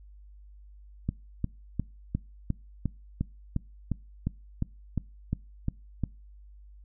click train, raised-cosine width 5 ms, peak -15 dBFS, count 15, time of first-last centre 1.09-6.037 s, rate 2.83 Hz, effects noise-tail reverb RT60 0.3 s tail -24 dB re dry + added 50 Hz sine -48 dBFS peak until 6.84 s

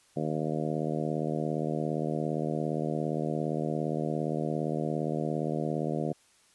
harmonic tone, 77.4 Hz, D#2, 9 cents flat, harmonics 2 / 3 / 4 / 5 / 6 / 7 / 8 / 9, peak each -33 / -35 / -36 / -37 / -38 / -38 / -39 / -40 dBFS, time 0.16-6.13 s, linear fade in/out 10 ms, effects white hiss -63 dBFS RMS until 6.54 s + resampled to 24000 Hz

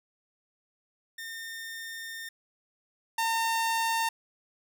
sawtooth tone pair in turn, 1818 / 909 Hz, A#6 / A#5, -44 / -44 cents, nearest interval octave, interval 1200 cents, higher first, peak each -34 / -22 dBFS, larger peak second, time 1.18-2.29 / 3.18-4.09 s, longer first, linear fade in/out 5 ms, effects none

